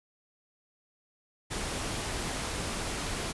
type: noise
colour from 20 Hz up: pink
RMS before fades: -34 dBFS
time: 1.5-3.33 s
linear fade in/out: 20 ms
effects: resampled to 24000 Hz